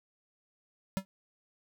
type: tone with exponential decay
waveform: square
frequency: 191.9 Hz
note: G3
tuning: 37 cents flat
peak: -25 dBFS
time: 0.97-1.05 s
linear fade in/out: 0 ms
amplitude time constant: 16 ms
effects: none